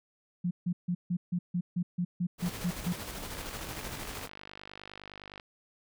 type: tone bursts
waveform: sine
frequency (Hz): 176.7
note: F3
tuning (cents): +21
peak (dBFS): -27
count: 12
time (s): 0.44-2.93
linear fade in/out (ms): 10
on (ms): 70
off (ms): 150
type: noise with tremolo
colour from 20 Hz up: pink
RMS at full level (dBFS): -39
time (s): 2.38-4.29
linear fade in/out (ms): 50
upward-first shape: square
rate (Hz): 13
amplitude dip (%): 35
type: click train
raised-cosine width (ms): 0.3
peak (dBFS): -28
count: 103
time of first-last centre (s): 3.35-5.398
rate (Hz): 49.8
effects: none